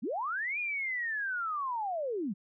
sine linear two-way sweep, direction up then down, 171.2 to 2467 to 171.2 Hz, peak -31 dBFS, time 0.02-2.34 s, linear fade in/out 20 ms, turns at 0.59 s, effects none

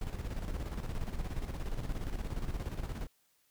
brown noise with tremolo, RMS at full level -35 dBFS, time 0.01-3.07 s, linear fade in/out 5 ms, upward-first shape square, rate 17 Hz, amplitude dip 55%, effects white hiss -72 dBFS RMS until 3.5 s

